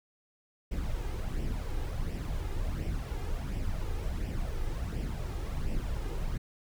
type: noise with flanger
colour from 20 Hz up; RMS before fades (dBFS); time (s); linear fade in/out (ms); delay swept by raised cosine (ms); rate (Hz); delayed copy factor
brown; -33; 0.71-6.38; 10; 0.37 to 2.47; 1.4; +0.55
effects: none